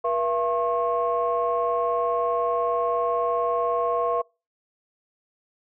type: tone cluster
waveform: sine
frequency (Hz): 480.7 / 676 / 1081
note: B4 / E5 / C#6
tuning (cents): -47 / +43 / -44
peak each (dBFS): -25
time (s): 0.04-4.22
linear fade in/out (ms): 10
effects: noise-tail reverb RT60 0.3 s tail -26 dB re dry + tanh soft clip ceiling -13 dBFS